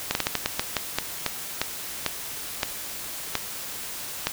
slowing click train, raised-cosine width 0.2 ms, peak -5 dBFS, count 15, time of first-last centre 0.11-4.27 s, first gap 41 ms, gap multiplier 1.27, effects white hiss -35 dBFS RMS until 4.32 s

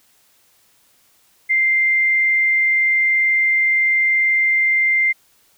sine tone, 2093 Hz, C7, in tune, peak -13 dBFS, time 1.49-5.13 s, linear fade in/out 20 ms, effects white hiss -57 dBFS RMS until 5.57 s

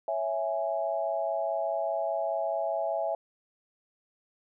sine chord, C# minor, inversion none, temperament equal, 554.4 / 659.3 / 830.6 Hz, C#5 / E5 / G#5, 0 / 0 / 0 cents, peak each -34 / -29 / -34 dBFS, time 0.08-3.15 s, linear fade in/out 2 ms, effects none

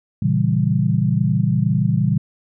sine chord, A# diminished seventh, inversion none, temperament equal, 116.54 / 138.59 / 164.81 / 196 Hz, A#2 / C#3 / E3 / G3, 0 / 0 / 0 / 0 cents, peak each -20 / -20 / -20 / -21 dBFS, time 0.22-2.18 s, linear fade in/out 5 ms, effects none

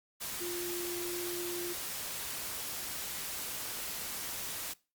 sine tone in noise, 350.6 Hz, F4, 7 cents sharp, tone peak -37 dBFS, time 0.4-1.74 s, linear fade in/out 20 ms, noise white, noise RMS -39 dBFS, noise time 0.2-4.74 s, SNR -1 dB, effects noise-tail reverb RT60 0.3 s tail -21 dB re dry + Opus 48 kbps

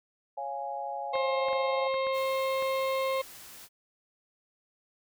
sine chord, Db major, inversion none, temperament equal, 554.4 / 698.5 / 830.6 Hz, Db5 / F5 / Ab5, 0 / 0 / 0 cents, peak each -39 / -38 / -35 dBFS, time 0.37-1.88 s, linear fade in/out 10 ms
harmonic tone, 532 Hz, C5, 29 cents sharp, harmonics 1 / 2 / 4 / 5 / 6 / 7 / 8, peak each -28 / -33 / -38 / -46 / -47 / -45 / -48 dBFS, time 1.13-3.22 s, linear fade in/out 10 ms
clicks, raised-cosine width 0.5 ms, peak -28 dBFS, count 6, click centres 1.155 / 1.485 / 1.531 / 1.942 / 2.069 / 2.624 s
white noise, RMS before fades -48 dBFS, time 2.12-3.69 s, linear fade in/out 50 ms
effects none

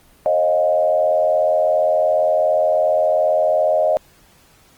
sine tone with frequency modulation, 622.3 Hz, D#5, in tune, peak -13 dBFS, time 0.26-3.97 s, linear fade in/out 0 ms, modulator 82.7 Hz, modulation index 0.9, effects pink hiss -52 dBFS RMS until 4.77 s + Opus 24 kbps

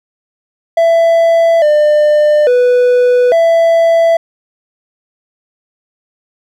triangle tone with pitch steps, 666 / 599 / 493.9 / 665 Hz, E5 / D5 / B4 / E5, +18 / +34 / 0 / +15 cents, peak -4 dBFS, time 0.77-4.17 s, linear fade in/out 5 ms, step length 850 ms, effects none

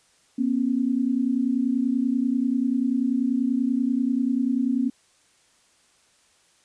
sine tone pair together, 240.3 / 270.6 Hz, B3 / C#4, -47 / -42 cents, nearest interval major second, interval 205 cents, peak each -23 dBFS, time 0.38-4.9 s, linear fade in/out 10 ms, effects white hiss -61 dBFS RMS until 6.64 s + resampled to 22050 Hz

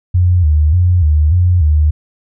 sine tone with vibrato, 82.41 Hz, E2, in tune, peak -7 dBFS, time 0.14-1.91 s, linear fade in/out 10 ms, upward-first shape square, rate 1.7 Hz, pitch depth 140 cents each way, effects none

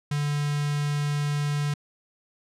square tone with notch filter, 146 Hz, D3, 10 cents flat, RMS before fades -26 dBFS, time 0.11-1.74 s, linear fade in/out 5 ms, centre 540 Hz, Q 0.72, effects low-pass 9000 Hz 12 dB/octave

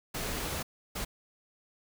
pink noise bursts at uneven times, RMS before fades -35 dBFS, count 2, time 0.14-0.63 / 0.95-1.05 s, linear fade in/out 10 ms, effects none

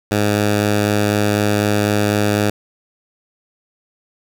10% pulse tone, 104 Hz, G#2, 3 cents sharp, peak -6 dBFS, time 0.11-2.5 s, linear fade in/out 5 ms, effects none

